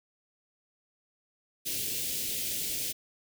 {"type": "band-stop noise", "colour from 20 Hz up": "white", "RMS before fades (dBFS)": -33, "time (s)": [1.65, 2.93], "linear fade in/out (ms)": 20, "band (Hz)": [490, 2400], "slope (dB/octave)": 24, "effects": []}